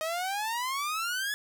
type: exponential sweep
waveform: sawtooth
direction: up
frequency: 622.3 to 1719 Hz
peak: -26 dBFS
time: 0.01-1.34 s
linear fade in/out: 0 ms
effects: none